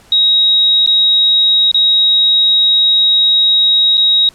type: tone with dropouts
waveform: sine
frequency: 3798 Hz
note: A#7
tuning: 32 cents sharp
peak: -7 dBFS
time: 0.12-4.29 s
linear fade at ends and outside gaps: 2 ms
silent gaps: 0.863-0.874 / 1.715-1.744 / 3.972-3.977 s
effects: pink hiss -45 dBFS RMS until 4.34 s + low-pass 11000 Hz 12 dB/octave